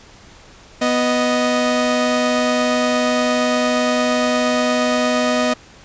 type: tone pair together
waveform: sawtooth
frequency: 247 / 621.8 Hz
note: B3 / D#5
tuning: 0 / -1 cents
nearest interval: octave + major third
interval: 1599 cents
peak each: -14 dBFS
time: 0.81-5.54 s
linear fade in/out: 10 ms
effects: pink hiss -44 dBFS RMS until 5.84 s + resampled to 16000 Hz